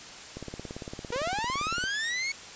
click train, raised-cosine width 2 ms, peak -24 dBFS, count 27, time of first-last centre 0.37-1.839 s, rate 17.7 Hz
sawtooth linear sweep, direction up, 460 to 2231 Hz, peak -25 dBFS, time 1.12-2.32 s, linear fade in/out 5 ms
effects white hiss -44 dBFS RMS until 2.55 s + resampled to 16000 Hz

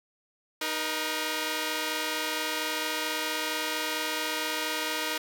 5% pulse tone pair together, 310.2 / 477.5 Hz, D#4 / A#4, -5 / +42 cents, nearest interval perfect fifth, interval 747 cents, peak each -20 dBFS, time 0.61-5.18 s, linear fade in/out 5 ms, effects none

